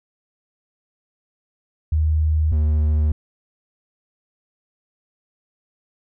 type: tone pair in turn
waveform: sine / triangle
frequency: 77.78 / 76.14 Hz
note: D#2 / D#2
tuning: 0 / -37 cents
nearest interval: unison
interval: 37 cents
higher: first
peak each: -15 / -13 dBFS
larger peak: second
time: 1.92-2.52 / 2.52-3.12 s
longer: neither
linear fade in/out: 5 ms
effects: none